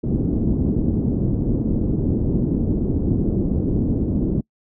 white low-pass noise, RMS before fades -20 dBFS, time 0.03-4.41 s, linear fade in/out 10 ms, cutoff 310 Hz, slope 24 dB/octave, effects noise-tail reverb RT60 0.1 s tail -25 dB re dry

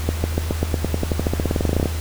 accelerating click train, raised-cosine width 2 ms, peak -6 dBFS, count 25, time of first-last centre 0.09-1.857 s, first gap 150 ms, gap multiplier 0.93, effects added 80 Hz sine -22 dBFS peak until 2 s + pink hiss -33 dBFS RMS until 2 s

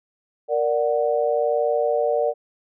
sine chord, Bb augmented, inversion none, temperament equal, 466.2 / 587.3 / 740 Hz, Bb4 / D5 / F#5, 0 / 0 / 0 cents, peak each -22 / -21 / -26 dBFS, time 0.48-2.34 s, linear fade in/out 50 ms, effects none

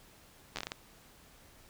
slowing click train, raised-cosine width 0.2 ms, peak -19 dBFS, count 7, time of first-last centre 0.56-0.719 s, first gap 11 ms, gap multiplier 1.35, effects pink hiss -59 dBFS RMS until 1.69 s

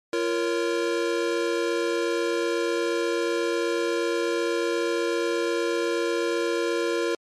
square chord, Bb minor, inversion second, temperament equal with one note detuned, 343.6 / 466.2 / 554.4 Hz, F4 / Bb4 / Db5, -28 / 0 / 0 cents, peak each -27 / -27 / -32 dBFS, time 0.13-7.15 s, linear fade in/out 2 ms, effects low-pass 7000 Hz 12 dB/octave + MP3 96 kbps

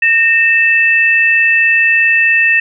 sine tone pair together, 1838.4 / 2637 Hz, A#6 / E7, -25 / 0 cents, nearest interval tritone, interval 625 cents, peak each -10 dBFS, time 0.02-2.6 s, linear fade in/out 5 ms, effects none

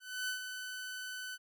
sawtooth tone with ADSR envelope, 1506 Hz, F#6, 30 cents sharp, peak -30 dBFS, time 0-1.38 s, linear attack 280 ms, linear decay 110 ms, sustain -7 dB, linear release 42 ms, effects none

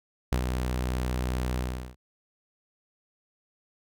sawtooth tone with ADSR envelope, 62.5 Hz, B1, 21 cents sharp, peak -18 dBFS, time 0.32-1.96 s, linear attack 4 ms, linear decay 81 ms, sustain -5 dB, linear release 380 ms, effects none

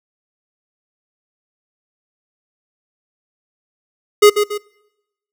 square tone with echo, 415.9 Hz, G#4, 2 cents sharp, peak -5 dBFS, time 4.22-4.3 s, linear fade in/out 10 ms, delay 140 ms, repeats 2, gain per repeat -8 dB, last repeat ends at 4.58 s, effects noise-tail reverb RT60 0.9 s tail -24 dB re dry

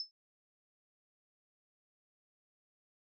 sine tone with exponential decay, 5260 Hz, E8, 5 cents flat, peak -32 dBFS, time 0-0.11 s, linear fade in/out 1 ms, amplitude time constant 23 ms, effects none

